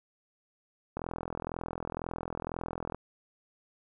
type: click train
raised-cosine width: 1 ms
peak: -21 dBFS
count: 84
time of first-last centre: 0.97-2.946 s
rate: 42 Hz
effects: none